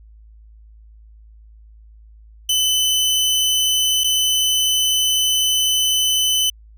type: tone with dropouts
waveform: sawtooth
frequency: 3024 Hz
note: F#7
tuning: 37 cents sharp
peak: -12 dBFS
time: 2.49-6.5 s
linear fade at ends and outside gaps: 5 ms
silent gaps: 4.037-4.042 s
effects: added 54 Hz sine -42 dBFS peak until 6.77 s